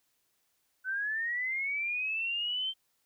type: linear sweep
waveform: sine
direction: up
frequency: 1500 to 3136 Hz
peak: -30 dBFS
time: 0.84-2.74 s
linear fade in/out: 50 ms
effects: white hiss -75 dBFS RMS until 3.05 s